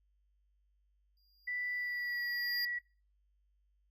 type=tone with exponential growth; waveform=square; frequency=4820 Hz; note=D8; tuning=44 cents sharp; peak=-34 dBFS; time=1.17-2.65 s; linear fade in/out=2 ms; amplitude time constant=320 ms
type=tone with pitch glide; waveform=sine; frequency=1975.5 to 1934.8 Hz; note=B6 to B6; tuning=0 to -36 cents; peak=-35 dBFS; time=1.47-2.79 s; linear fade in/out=10 ms; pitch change=-36 cents; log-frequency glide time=1.76-2.22 s
effects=noise-tail reverb RT60 0.4 s tail -22 dB re dry + added 50 Hz sine -70 dBFS peak until 3.9 s